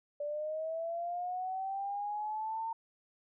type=linear sweep; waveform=sine; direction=up; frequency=580 to 911 Hz; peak=-34 dBFS; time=0.2-2.73 s; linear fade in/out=5 ms; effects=none